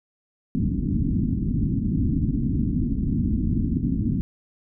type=low-pass noise; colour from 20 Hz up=white; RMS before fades=-23 dBFS; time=0.55-4.21 s; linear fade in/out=0 ms; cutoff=280 Hz; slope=48 dB/octave; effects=none